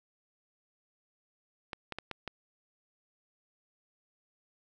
clicks, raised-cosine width 0.3 ms, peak -21 dBFS, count 5, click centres 1.732 / 1.923 / 1.986 / 2.113 / 2.277 s, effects none

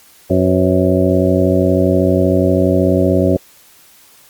harmonic tone with a mistuned harmonic, 92.5 Hz, F#2, in tune, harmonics 1 / 2 / 3 / 4 / 5 / 6 / 7, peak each -17 / -17 / -16 / -17 / -22 / -17 / -21 dBFS, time 0.3-3.37 s, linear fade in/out 5 ms, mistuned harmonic 5, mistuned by +130 cents, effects white hiss -46 dBFS RMS until 4.29 s + Opus 48 kbps

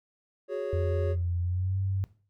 triangle chord, F# suspended second, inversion none, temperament equal, 370 / 415.3 / 554.4 Hz, F#4 / G#4 / C#5, 0 / 0 / 0 cents, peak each -33 / -32 / -31 dBFS, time 0.48-1.16 s, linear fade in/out 50 ms
sine tone with pitch glide, 87.31 to 96.32 Hz, F2 to G2, 0 to -30 cents, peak -26 dBFS, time 0.73-2.04 s, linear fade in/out 0 ms, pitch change +170 cents, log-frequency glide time 1.41-1.78 s
effects noise-tail reverb RT60 0.4 s tail -17 dB re dry

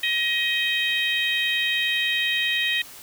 harmonic tone, 630 Hz, D#5, 21 cents sharp, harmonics 3 / 4 / 5 / 6, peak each -25 / -26 / -27 / -28 dBFS, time 0.03-2.82 s, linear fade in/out 5 ms, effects white hiss -43 dBFS RMS until 3.02 s

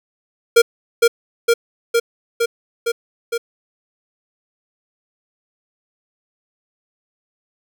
square tone with echo, 466.7 Hz, A#4, 2 cents sharp, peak -7 dBFS, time 0.56-0.62 s, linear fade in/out 10 ms, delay 460 ms, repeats 6, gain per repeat -2 dB, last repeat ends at 3.38 s, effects none

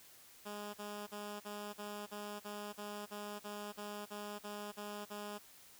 10% pulse tone bursts, 206.9 Hz, G#3, 6 cents flat, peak -35 dBFS, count 15, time 0.45-5.388 s, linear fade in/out 20 ms, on 290 ms, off 42 ms, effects white hiss -60 dBFS RMS until 5.79 s

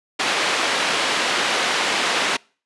white band-pass noise, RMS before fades -21 dBFS, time 0.19-2.37 s, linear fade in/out 10 ms, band 300 to 3200 Hz, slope 12 dB/octave, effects noise-tail reverb RT60 0.4 s tail -26 dB re dry + resampled to 24000 Hz

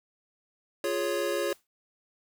square chord, Db major, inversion first, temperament equal, 349.2 / 415.3 / 554.4 Hz, F4 / Ab4 / Db5, 0 / 0 / 0 cents, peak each -33 / -33 / -31 dBFS, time 0.84-1.53 s, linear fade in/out 2 ms
white noise with exponential decay, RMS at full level -45 dBFS, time 1.5-1.67 s, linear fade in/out 1 ms, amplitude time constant 35 ms
effects none

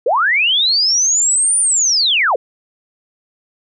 sine linear two-way sweep, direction up then down, 419.4 to 9420 to 419.4 Hz, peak -11 dBFS, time 0.06-2.36 s, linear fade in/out 5 ms, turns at 1.59 s, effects none

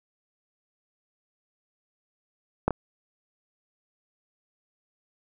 clicks, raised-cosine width 1 ms, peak -7 / -13 dBFS, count 2, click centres 2.68 / 2.707 s, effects none

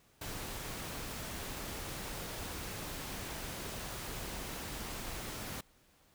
pink noise, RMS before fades -42 dBFS, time 0.21-5.61 s, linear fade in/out 5 ms, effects pink hiss -67 dBFS RMS until 6.14 s

